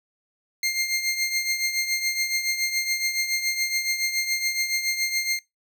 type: tone with tremolo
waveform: 20% pulse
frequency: 2111 Hz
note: C7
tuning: 15 cents sharp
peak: -15 dBFS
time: 0.63-5.39 s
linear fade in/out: 2 ms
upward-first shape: triangle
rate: 7.1 Hz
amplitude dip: 70%
effects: noise-tail reverb RT60 0.2 s tail -23 dB re dry